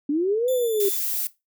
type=linear two-way sweep; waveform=sine; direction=up then down; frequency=277.2 to 521 to 385.6 Hz; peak=-19 dBFS; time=0.09-0.89 s; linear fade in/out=5 ms; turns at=0.51 s
type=tone; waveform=5% pulse; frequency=3511 Hz; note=A7; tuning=4 cents flat; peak=-26 dBFS; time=0.48-0.97 s; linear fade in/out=2 ms
type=noise; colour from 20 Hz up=violet; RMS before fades=-26 dBFS; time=0.8-1.27 s; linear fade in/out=2 ms
effects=noise-tail reverb RT60 0.2 s tail -17 dB re dry